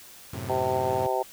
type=chord; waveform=sawtooth; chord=F# diminished; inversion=none; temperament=equal; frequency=92.5 / 110 / 130.81 Hz; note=F#2 / A2 / C3; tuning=0 / 0 / 0 cents; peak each=-33 dBFS; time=0.33-1.07 s; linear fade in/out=5 ms
type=harmonic tone; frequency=129.1 Hz; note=C3; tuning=23 cents flat; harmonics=3 / 4 / 5 / 6 / 7; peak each=-30 / -30 / -30 / -30 / -30 dBFS; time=0.49-1.23 s; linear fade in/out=10 ms
effects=white hiss -48 dBFS RMS until 1.32 s